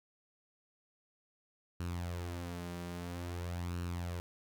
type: tone with flanger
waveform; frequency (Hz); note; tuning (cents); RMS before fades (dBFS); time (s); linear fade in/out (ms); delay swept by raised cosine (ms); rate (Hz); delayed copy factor
sawtooth; 87.31; F2; 0; -40; 1.8-4.2; 0; 0.71 to 5.11; 0.5; +0.55
effects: none